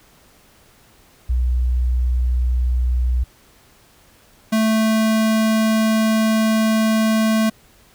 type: tone pair in turn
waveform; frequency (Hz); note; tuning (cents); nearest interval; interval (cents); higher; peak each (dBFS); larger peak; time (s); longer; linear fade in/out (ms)
sine / square; 61.74 / 220; B1 / A3; 0 / 0; octave + minor seventh; 2200; second; -15; neither; 1.29-3.24 / 4.52-7.5; second; 10
effects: pink hiss -52 dBFS RMS until 7.94 s